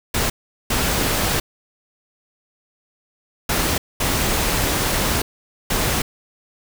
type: noise bursts at uneven times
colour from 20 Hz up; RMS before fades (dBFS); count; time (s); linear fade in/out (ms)
pink; -20; 5; 0.14-0.3 / 0.7-1.4 / 3.49-3.78 / 4-5.22 / 5.7-6.02; 5
effects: none